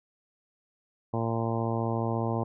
harmonic tone, 114.5 Hz, A#2, 31 cents flat, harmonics 1 / 2 / 3 / 4 / 5 / 6 / 7 / 8 / 9, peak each -30 / -33 / -35 / -36 / -37 / -38 / -38 / -39 / -40 dBFS, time 1.13-2.44 s, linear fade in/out 10 ms, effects none

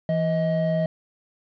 triangle tone pair together, 166 / 631.6 Hz, E3 / D#5, +12 / +26 cents, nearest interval octave + major seventh, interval 2314 cents, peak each -21 dBFS, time 0.09-0.86 s, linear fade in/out 2 ms, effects resampled to 11025 Hz + 9-bit

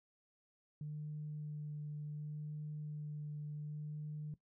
sine tone with vibrato, 149.9 Hz, D3, 36 cents sharp, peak -40 dBFS, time 0.81-4.34 s, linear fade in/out 2 ms, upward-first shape sine, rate 0.68 Hz, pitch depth 12 cents each way, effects noise-tail reverb RT60 0.1 s tail -17 dB re dry + tanh soft clip ceiling -36 dBFS

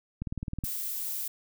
click train, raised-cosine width 5 ms, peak -21 dBFS, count 9, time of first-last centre 0.22-0.639 s, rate 19.1 Hz
violet noise, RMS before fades -34 dBFS, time 0.64-1.28 s, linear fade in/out 5 ms
effects none

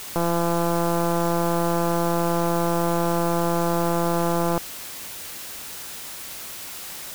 click train, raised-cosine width 1 ms, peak -10 dBFS, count 752, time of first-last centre 0.16-4.578 s, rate 170 Hz, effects white hiss -36 dBFS RMS until 7.14 s

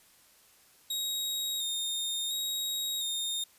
sawtooth tone with vibrato, 3729 Hz, A#7, in tune, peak -28 dBFS, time 0.9-3.44 s, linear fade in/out 5 ms, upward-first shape square, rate 0.71 Hz, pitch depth 28 cents each way, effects white hiss -61 dBFS RMS until 3.58 s + resampled to 32000 Hz

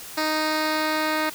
10% pulse tone with low-pass filter sweep, 310.4 Hz, D#4, 4 cents flat, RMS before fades -24 dBFS, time 0.17-1.3 s, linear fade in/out 10 ms, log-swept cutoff 5200 to 3400 Hz, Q 1.7, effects white hiss -39 dBFS RMS until 1.34 s

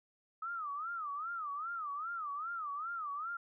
sine tone with vibrato, 1257 Hz, D#6, 17 cents sharp, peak -37 dBFS, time 0.42-3.37 s, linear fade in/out 5 ms, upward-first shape sine, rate 2.5 Hz, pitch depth 190 cents each way, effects none

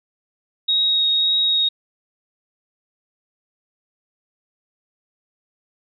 sine tone with vibrato, 3770 Hz, A#7, 19 cents sharp, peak -15 dBFS, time 0.68-1.69 s, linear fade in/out 10 ms, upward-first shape triangle, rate 1.8 Hz, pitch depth 12 cents each way, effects none

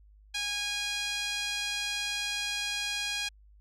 5% pulse tone with band-pass filter, 821 Hz, G#5, 20 cents flat, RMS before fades -33 dBFS, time 0.34-3.29 s, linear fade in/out 10 ms, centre 2800 Hz, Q 1.1, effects added 51 Hz sine -54 dBFS peak until 3.6 s

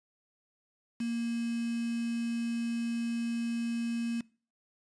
sine tone with quantisation, 233.1 Hz, A#3, in tune, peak -30 dBFS, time 1-4.21 s, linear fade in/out 5 ms, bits 7, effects noise-tail reverb RT60 0.4 s tail -23 dB re dry + resampled to 22050 Hz

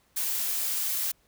blue noise, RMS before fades -29 dBFS, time 0.16-1.12 s, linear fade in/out 10 ms, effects pink hiss -66 dBFS RMS until 1.27 s

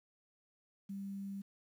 sine tone with quantisation, 197.3 Hz, G3, 11 cents sharp, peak -40 dBFS, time 0.89-1.42 s, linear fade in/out 10 ms, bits 11, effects none

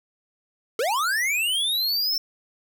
square linear sweep, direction up, 413.4 to 5400 Hz, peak -22 dBFS, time 0.79-2.18 s, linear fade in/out 2 ms, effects none

